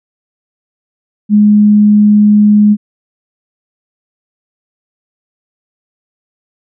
sine tone, 208.8 Hz, G#3, 10 cents sharp, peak -3 dBFS, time 1.29-2.77 s, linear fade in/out 50 ms, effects none

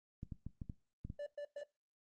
clicks, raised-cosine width 5 ms, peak -32 dBFS, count 7, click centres 0.231 / 0.322 / 0.466 / 0.618 / 0.698 / 1.05 / 1.101 s
triangle tone bursts, 582 Hz, D5, 16 cents flat, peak -39 dBFS, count 3, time 1.19-1.635 s, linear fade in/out 5 ms, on 75 ms, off 110 ms
effects noise-tail reverb RT60 0.2 s tail -18 dB re dry + Opus 32 kbps

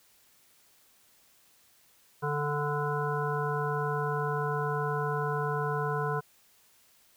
harmonic tone with a mistuned harmonic, 146.83 Hz, D3, in tune, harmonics 1 / 3 / 5 / 7 / 9 / 10, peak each -32 / -33 / -38 / -34 / -40 / -38 dBFS, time 2.22-6.21 s, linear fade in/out 20 ms, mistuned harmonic 7, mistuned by -16 cents, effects white hiss -63 dBFS RMS until 7.16 s

